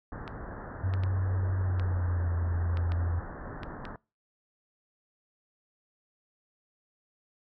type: low-pass noise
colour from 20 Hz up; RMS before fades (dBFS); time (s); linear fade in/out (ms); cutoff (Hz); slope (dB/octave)
pink; -41; 0.12-3.96; 2; 1800; 96
type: clicks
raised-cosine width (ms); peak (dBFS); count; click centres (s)
0.3; -24; 8; 0.278 / 0.938 / 1.036 / 1.797 / 2.772 / 2.92 / 3.633 / 3.853
type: tone with pitch glide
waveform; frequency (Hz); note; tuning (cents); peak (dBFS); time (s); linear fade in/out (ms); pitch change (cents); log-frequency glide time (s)
sine; 94 to 85.7; F#2 to F2; +28 to -32; -26; 0.83-3.2; 10; -160; 1.57-2.34
effects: noise-tail reverb RT60 0.3 s tail -24 dB re dry